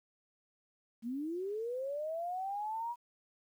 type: linear sweep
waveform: sine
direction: up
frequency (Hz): 220 to 968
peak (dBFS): -35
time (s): 1.02-2.96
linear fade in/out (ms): 50
effects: 11-bit